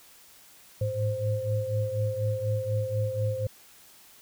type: tone cluster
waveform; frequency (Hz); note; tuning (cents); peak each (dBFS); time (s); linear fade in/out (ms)
sine; 105.2 / 109.3 / 522; G#2 / A2 / C5; +23 / -11 / -4; -30; 0.81-3.47; 5
effects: white hiss -54 dBFS RMS until 4.21 s